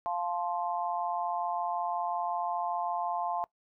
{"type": "chord", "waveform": "sine", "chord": "F major", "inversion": "none", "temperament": "just", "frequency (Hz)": [698.5, 873.1, 1047.7], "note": ["F5", "A5", "C6"], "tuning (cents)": [0, -14, 2], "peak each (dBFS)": [-33, -34, -36], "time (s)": [0.06, 3.44], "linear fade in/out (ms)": 0, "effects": ["noise-tail reverb RT60 0.1 s tail -21 dB re dry"]}